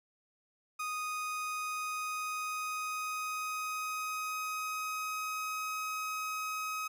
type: tone with pitch glide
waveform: 30% pulse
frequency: 1243 to 1266.9 Hz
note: D#6 to D#6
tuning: -2 to +31 cents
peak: -32 dBFS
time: 0.79-6.88 s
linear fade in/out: 10 ms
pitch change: +33 cents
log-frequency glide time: 1.01-5.74 s
effects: none